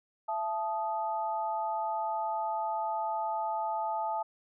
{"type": "tone cluster", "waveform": "sine", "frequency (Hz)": [671, 870, 1242], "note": ["E5", "A5", "D#6"], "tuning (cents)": [31, -20, -3], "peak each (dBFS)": [-36, -31, -40], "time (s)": [0.28, 4.23], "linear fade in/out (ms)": 10, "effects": []}